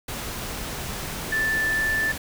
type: tone in noise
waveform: sine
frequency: 1760 Hz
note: A6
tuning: in tune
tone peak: -21 dBFS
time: 1.32-2.12 s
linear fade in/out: 5 ms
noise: pink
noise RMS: -32 dBFS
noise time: 0.08-2.18 s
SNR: +8 dB
effects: none